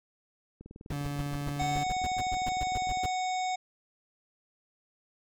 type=click train; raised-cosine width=3 ms; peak=-33 dBFS; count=48; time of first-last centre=0.61-2.972 s; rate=19.9 Hz
type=noise bursts; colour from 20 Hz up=brown; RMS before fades=-34 dBFS; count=16; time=0.9-3.062 s; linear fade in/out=5 ms; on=32 ms; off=110 ms
type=tone; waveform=30% pulse; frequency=143.4 Hz; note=D3; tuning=41 cents flat; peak=-30 dBFS; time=0.92-1.84 s; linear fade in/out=10 ms
type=harmonic tone; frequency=740 Hz; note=F#5; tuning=in tune; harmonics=1 / 3 / 5 / 7 / 9 / 10; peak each=-29 / -39 / -42 / -48 / -49 / -46 dBFS; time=1.59-3.56 s; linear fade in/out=10 ms
effects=none